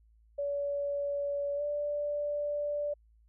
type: tone with pitch glide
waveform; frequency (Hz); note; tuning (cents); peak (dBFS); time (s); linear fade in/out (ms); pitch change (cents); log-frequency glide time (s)
sine; 570 to 585.3; C#5 to D5; +48 to -6; -30; 0.38-2.94; 10; +46; 1.56-1.62
effects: added 55 Hz sine -60 dBFS peak until 3.28 s